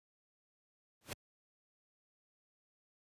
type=noise with exponential growth; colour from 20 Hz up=pink; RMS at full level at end=-37 dBFS; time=1.01-1.13 s; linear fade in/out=1 ms; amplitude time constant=24 ms; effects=high-pass 80 Hz 12 dB/octave + resampled to 32000 Hz